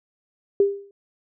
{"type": "tone with exponential decay", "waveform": "sine", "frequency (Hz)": 399.6, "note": "G4", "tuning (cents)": 33, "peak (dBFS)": -11, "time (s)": [0.6, 0.91], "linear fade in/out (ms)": 2, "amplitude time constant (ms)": 67, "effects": []}